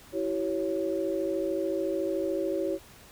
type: chord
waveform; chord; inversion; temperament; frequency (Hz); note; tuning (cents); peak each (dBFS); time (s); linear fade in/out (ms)
sine; C# diminished; first; equal with one note detuned; 329.6 / 383.3 / 554.4; E4 / G4 / C#5; 0 / -39 / 0; -31; 0.12-2.79; 50
effects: pink hiss -52 dBFS RMS until 3.11 s